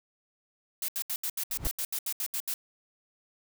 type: noise bursts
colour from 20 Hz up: blue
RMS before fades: -32 dBFS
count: 13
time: 0.82-2.54 s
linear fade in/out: 2 ms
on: 64 ms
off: 74 ms
type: noise with exponential growth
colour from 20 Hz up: brown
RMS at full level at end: -26 dBFS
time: 1.5-1.67 s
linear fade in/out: 1 ms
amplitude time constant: 35 ms
effects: none